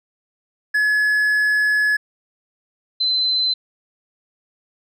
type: tone pair in turn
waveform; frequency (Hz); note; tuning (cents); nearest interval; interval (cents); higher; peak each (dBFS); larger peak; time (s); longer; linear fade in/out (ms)
triangle / sine; 1700 / 4057; G#6 / B7; +40 / +46; octave + minor third; 1506; second; -13 / -16; first; 0.74-1.97 / 3-3.54; first; 10
effects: none